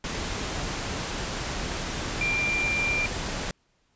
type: tone in noise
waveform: sine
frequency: 2380 Hz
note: D7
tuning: 22 cents sharp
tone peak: -24 dBFS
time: 2.21-3.06 s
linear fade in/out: 2 ms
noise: pink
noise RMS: -31 dBFS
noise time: 0.04-3.51 s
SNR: +4 dB
effects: pink hiss -69 dBFS RMS until 3.95 s + resampled to 16000 Hz